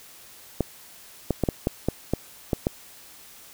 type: clicks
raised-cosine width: 2 ms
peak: -8 dBFS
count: 9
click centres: 0.607 / 1.307 / 1.437 / 1.488 / 1.671 / 1.886 / 2.136 / 2.532 / 2.669 s
effects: white hiss -48 dBFS RMS until 3.53 s